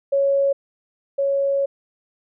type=tone pair in turn; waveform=sine; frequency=554.4 / 554.4 Hz; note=C#5 / C#5; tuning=0 / 0 cents; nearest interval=unison; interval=0 cents; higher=neither; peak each=-15 / -17 dBFS; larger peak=first; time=0.12-0.53 / 1.18-1.66 s; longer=second; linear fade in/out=10 ms; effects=none